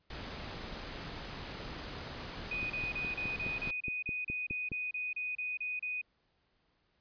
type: noise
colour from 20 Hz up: pink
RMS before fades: -43 dBFS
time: 0.1-3.71 s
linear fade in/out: 5 ms
type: tone bursts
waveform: sine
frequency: 2489 Hz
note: D#7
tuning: in tune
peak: -34 dBFS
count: 16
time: 2.51-6.015 s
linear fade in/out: 5 ms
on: 190 ms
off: 31 ms
type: click train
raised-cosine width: 3 ms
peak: -28 dBFS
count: 11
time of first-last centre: 2.63-4.718 s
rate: 4.79 Hz
effects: pink hiss -75 dBFS RMS until 7 s + resampled to 11025 Hz